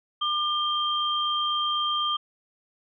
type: tone pair together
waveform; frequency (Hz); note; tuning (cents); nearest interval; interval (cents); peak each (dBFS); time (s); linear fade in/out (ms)
sine; 1200 / 3172; D6 / G7; +37 / +20; octave + perfect fourth; 1683; -26; 0.21-2.17; 10
effects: none